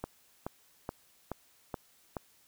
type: click train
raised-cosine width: 1 ms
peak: -21 dBFS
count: 6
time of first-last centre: 0.04-2.168 s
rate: 2.35 Hz
effects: white hiss -65 dBFS RMS until 2.47 s